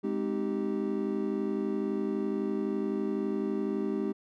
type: chord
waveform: triangle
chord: Ab major seventh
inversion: none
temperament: just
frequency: 207.7 / 259.6 / 311.5 / 389.3 Hz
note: Ab3 / C4 / Eb4 / G4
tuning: 0 / -13 / +2 / -12 cents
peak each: -31 / -34 / -33 / -31 dBFS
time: 0.03-4.13 s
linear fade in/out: 20 ms
effects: none